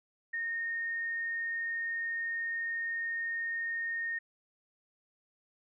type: tone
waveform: sine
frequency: 1843 Hz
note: A#6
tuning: 20 cents flat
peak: -32 dBFS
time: 0.33-4.19 s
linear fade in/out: 10 ms
effects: none